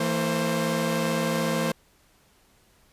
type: tone cluster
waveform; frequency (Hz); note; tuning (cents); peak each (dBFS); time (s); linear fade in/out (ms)
sawtooth; 164.6 / 227.2 / 527; E3 / A#3 / C5; -2 / -44 / +12; -24; 0-1.72; 5
effects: pink hiss -61 dBFS RMS until 2.92 s + resampled to 32000 Hz